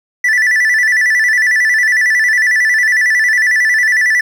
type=tone with vibrato; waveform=triangle; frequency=1860 Hz; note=A#6; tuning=4 cents flat; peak=-7 dBFS; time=0.24-4.21 s; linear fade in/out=5 ms; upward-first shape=square; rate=11 Hz; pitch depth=95 cents each way; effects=8-bit